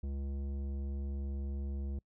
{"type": "tone with tanh clipping", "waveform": "sine", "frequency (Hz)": 69.3, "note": "C#2", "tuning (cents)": 0, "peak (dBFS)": -37, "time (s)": [0.03, 1.99], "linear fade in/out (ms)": 5, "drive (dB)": 13, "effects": ["noise-tail reverb RT60 0.1 s tail -26 dB re dry"]}